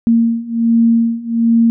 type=beating tone pair; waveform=sine; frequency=229.8 / 231.1 Hz; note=A#3 / A#3; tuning=-25 / -15 cents; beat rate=1.3 Hz; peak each=-14 / -12 dBFS; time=0.07-1.7 s; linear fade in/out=0 ms; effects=none